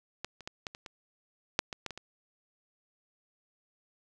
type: clicks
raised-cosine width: 0.2 ms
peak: -18 / -30 / -21 / -19 / -27 / -26 / -7 / -20 / -18 / -23 / -25 dBFS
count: 11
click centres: 0.246 / 0.407 / 0.475 / 0.668 / 0.749 / 0.862 / 1.591 / 1.728 / 1.863 / 1.907 / 1.976 s
effects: none